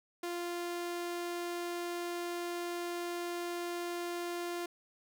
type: tone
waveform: sawtooth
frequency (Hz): 347.9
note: F4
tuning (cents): -7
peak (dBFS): -32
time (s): 0.23-4.66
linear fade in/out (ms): 5
effects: none